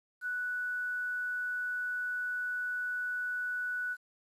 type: tone with quantisation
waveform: sine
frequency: 1480 Hz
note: F#6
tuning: in tune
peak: -32 dBFS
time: 0.21-3.97 s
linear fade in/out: 50 ms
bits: 10
effects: resampled to 32000 Hz